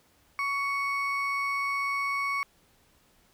triangle ring-modulated tone, 1670 Hz, G#6, 9 cents sharp, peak -22 dBFS, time 0.39-2.43 s, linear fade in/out 0 ms, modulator 549 Hz, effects pink hiss -64 dBFS RMS until 3.33 s

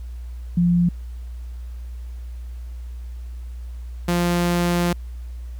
sine / sawtooth tone pair in turn, 174.3 / 174.3 Hz, F3 / F3, -3 / -3 cents, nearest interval unison, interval 0 cents, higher neither, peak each -14 dBFS, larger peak neither, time 0.57-0.89 / 4.08-4.93 s, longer second, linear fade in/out 5 ms, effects added 60 Hz sine -30 dBFS peak until 5.59 s + pink hiss -56 dBFS RMS until 5.59 s

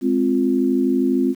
sine chord, F minor, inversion first, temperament just, 209.5 / 261.9 / 349.2 Hz, Ab3 / C4 / F4, +15 / +2 / 0 cents, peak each -23 / -17 / -21 dBFS, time 0.01-1.35 s, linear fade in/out 50 ms, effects 8-bit

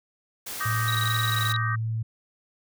white noise, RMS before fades -35 dBFS, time 0.46-1.53 s, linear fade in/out 10 ms
sine chord, Eb major seventh, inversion third, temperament just, 1166.7 / 1244.5 / 1555.6 / 1866.8 Hz, D6 / Eb6 / G6 / Bb6, -12 / 0 / -14 / +2 cents, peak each -32 dBFS, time 0.6-1.76 s, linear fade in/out 10 ms
sine tone with pitch glide, 112.9 to 112.12 Hz, A2 to A2, +45 to +33 cents, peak -25 dBFS, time 0.65-2.03 s, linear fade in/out 10 ms, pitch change -12 cents, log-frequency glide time 1.32-1.46 s
sine tone bursts, 3848 Hz, B7, 46 cents flat, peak -27 dBFS, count 16, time 0.88-1.563 s, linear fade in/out 0 ms, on 23 ms, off 21 ms
effects none

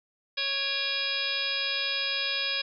harmonic tone with a mistuned harmonic, 554 Hz, C#5, 1 cent flat, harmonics 1 / 2 / 3 / 4 / 5 / 6 / 7 / 8 / 9, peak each -42 / -44 / -36 / -34 / -38 / -33 / -33 / -41 / -34 dBFS, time 0.37-2.62 s, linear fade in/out 10 ms, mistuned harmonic 4, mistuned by +140 cents, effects none

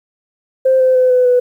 sine tone with pitch steps, 523.3 / 516.1 / 509 / 502 / 495.1 Hz, C5 / C5 / C5 / B4 / B4, 0 / -24 / -48 / +28 / +4 cents, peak -7 dBFS, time 0.65-1.4 s, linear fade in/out 10 ms, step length 150 ms, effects tanh soft clip ceiling -3 dBFS + 8-bit

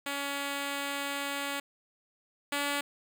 5% pulse tone pair in turn, 281.5 / 285.8 Hz, C#4 / D4, +27 / -47 cents, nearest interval unison, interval 26 cents, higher second, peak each -21 / -18 dBFS, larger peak second, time 0.06-1.6 / 2.52-2.81 s, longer first, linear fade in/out 5 ms, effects none

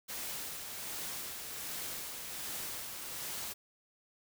white noise with tremolo, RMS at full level -40 dBFS, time 0.08-3.54 s, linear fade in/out 20 ms, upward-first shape sine, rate 1.3 Hz, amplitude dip 35%, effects none

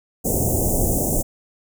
pink band-stop noise, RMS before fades -20 dBFS, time 0.24-1.23 s, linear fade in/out 20 ms, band 730 to 6700 Hz, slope 48 dB/octave, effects none

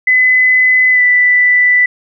sine tone with pitch glide, 2016 to 1982.5 Hz, B6 to B6, +35 to +6 cents, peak -6 dBFS, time 0.07-1.86 s, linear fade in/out 5 ms, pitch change -29 cents, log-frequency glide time 0.91-1.02 s, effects none

